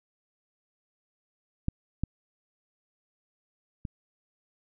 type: clicks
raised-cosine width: 5 ms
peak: -14 / -15 / -22 dBFS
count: 3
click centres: 1.684 / 2.036 / 3.852 s
effects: none